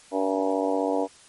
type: harmonic tone with a mistuned harmonic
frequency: 96 Hz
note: G2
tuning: 36 cents flat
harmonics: 3 / 4 / 5 / 6 / 7 / 8 / 9 / 10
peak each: -27 / -34 / -27 / -31 / -29 / -37 / -33 / -35 dBFS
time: 0.11-1.08 s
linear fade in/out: 50 ms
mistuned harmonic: 9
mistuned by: -40 cents
effects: white hiss -52 dBFS RMS until 1.28 s + MP3 48 kbps